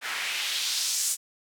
white noise with band-pass filter sweep, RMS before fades -29 dBFS, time 0.01-1.17 s, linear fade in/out 50 ms, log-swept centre 1600 to 8100 Hz, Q 1.6, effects none

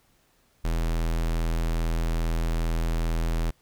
square tone, 41.2 Hz, E1, in tune, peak -24 dBFS, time 0.64-3.51 s, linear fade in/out 10 ms, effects pink hiss -65 dBFS RMS until 3.61 s

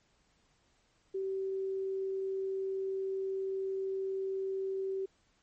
sine tone, 384.8 Hz, G4, 32 cents flat, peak -32 dBFS, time 1.14-5.06 s, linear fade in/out 10 ms, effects pink hiss -71 dBFS RMS until 5.42 s + MP3 32 kbps

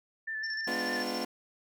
sine tone with vibrato, 1763 Hz, A6, 3 cents sharp, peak -33 dBFS, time 0.27-1.03 s, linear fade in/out 10 ms, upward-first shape square, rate 6.5 Hz, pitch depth 19 cents each way
sine tone with tremolo, 5410 Hz, E8, 44 cents sharp, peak -36 dBFS, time 0.43-1.24 s, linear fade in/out 10 ms, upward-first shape square, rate 14 Hz, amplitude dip 70%
20% pulse chord, G# diminished seventh, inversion none, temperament equal with one note detuned, 207.7 / 249.8 / 293.7 / 349.2 Hz, G#3 / B3 / D4 / F4, 0 / +20 / 0 / 0 cents, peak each -36 / -31 / -36 / -33 dBFS, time 0.67-1.25 s, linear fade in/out 5 ms
effects none

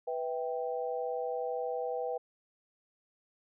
sine chord, E minor, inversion second, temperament equal with one note detuned, 493.9 / 652.1 / 784 Hz, B4 / E5 / G5, 0 / -19 / 0 cents, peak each -34 / -39 / -38 dBFS, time 0.07-2.18 s, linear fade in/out 10 ms, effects none

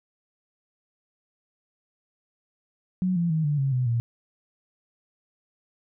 sine tone with pitch steps, 184.2 / 170.87 / 158.51 / 147.05 / 136.41 / 126.54 / 117.39 Hz, F#3 / F3 / D#3 / D3 / C#3 / B2 / A#2, -7 / -38 / +32 / +3 / -27 / +43 / +13 cents, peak -21 dBFS, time 3.02-4 s, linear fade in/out 0 ms, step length 140 ms, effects none

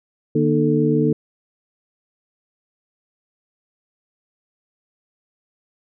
sine tone cluster, 150.5 / 238.6 / 306.6 / 441 Hz, D3 / A#3 / D#4 / A4, +43 / +41 / -25 / +4 cents, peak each -20 dBFS, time 0.35-1.13 s, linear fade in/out 5 ms, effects none

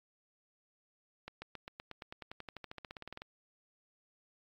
accelerating click train, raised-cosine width 0.3 ms, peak -28 dBFS, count 24, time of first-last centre 1.28-3.219 s, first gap 140 ms, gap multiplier 0.95, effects AAC 48 kbps

